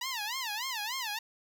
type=tone with vibrato; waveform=10% pulse; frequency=939 Hz; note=A#5; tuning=12 cents sharp; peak=-25 dBFS; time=0.01-1.19 s; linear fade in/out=5 ms; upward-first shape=sine; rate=3.4 Hz; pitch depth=230 cents each way; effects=none